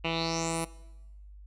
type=tone with low-pass filter sweep; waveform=10% pulse; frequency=164.81 Hz; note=E3; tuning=in tune; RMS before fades=-31 dBFS; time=0.04-0.65 s; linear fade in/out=10 ms; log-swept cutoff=2800 to 11000 Hz; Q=5.9; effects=noise-tail reverb RT60 1.0 s tail -20 dB re dry + added 50 Hz sine -46 dBFS peak until 1.46 s